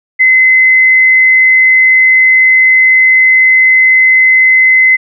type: tone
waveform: sine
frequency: 2046 Hz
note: C7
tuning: 39 cents flat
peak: -3 dBFS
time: 0.19-4.97 s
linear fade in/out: 20 ms
effects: none